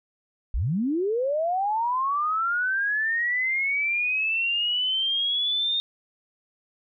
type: linear sweep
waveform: sine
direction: up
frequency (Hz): 38.89 to 3672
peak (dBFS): -22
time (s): 0.54-5.8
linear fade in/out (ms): 0
effects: none